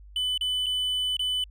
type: tone with dropouts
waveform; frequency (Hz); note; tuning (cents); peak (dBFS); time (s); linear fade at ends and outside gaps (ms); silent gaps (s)
triangle; 3000; F#7; +23; -23; 0.16-1.44; 2; 0.377-0.41 / 0.661-0.665 / 1.168-1.193
effects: added 50 Hz sine -45 dBFS peak until 1.5 s